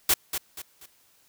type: noise with echo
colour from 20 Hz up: white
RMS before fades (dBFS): -20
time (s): 0.09-0.14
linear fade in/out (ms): 5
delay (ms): 240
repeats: 3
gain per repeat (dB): -9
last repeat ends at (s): 0.86
effects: white hiss -62 dBFS RMS until 1.28 s